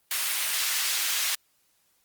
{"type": "high-pass noise", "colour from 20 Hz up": "pink", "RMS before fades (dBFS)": -27, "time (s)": [0.11, 1.35], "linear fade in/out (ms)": 2, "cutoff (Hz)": 2100, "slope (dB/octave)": 12, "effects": ["white hiss -68 dBFS RMS until 2.04 s", "Opus 32 kbps"]}